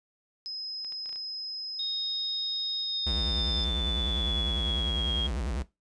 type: tone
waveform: sine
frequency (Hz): 5090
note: D#8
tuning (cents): +39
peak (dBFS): -33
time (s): 0.46-3.64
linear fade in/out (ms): 0
type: clicks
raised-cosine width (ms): 0.2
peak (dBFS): -33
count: 6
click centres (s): 0.847 / 0.923 / 1.059 / 1.093 / 1.128 / 1.159
type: tone with pitch glide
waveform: sine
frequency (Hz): 3729 to 3265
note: A#7 to G#7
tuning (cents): 0 to -30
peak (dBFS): -29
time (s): 1.79-5.27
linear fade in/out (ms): 5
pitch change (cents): -230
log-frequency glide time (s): 2.81-5.12
type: tone with vibrato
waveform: square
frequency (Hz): 61.74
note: B1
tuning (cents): 0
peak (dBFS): -30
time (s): 3.06-5.63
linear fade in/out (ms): 10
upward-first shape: sine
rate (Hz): 10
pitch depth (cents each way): 300
effects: noise-tail reverb RT60 0.2 s tail -17 dB re dry + resampled to 22050 Hz